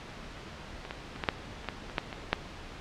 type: clicks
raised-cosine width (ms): 0.3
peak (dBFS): -24 / -19 / -26 / -15 / -7 / -29 / -15 / -26 / -10 / -21 / -7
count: 11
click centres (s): 0.851 / 0.909 / 1.161 / 1.238 / 1.288 / 1.645 / 1.687 / 1.898 / 1.982 / 2.128 / 2.33
effects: pink hiss -44 dBFS RMS until 2.8 s + low-pass 4000 Hz 12 dB/octave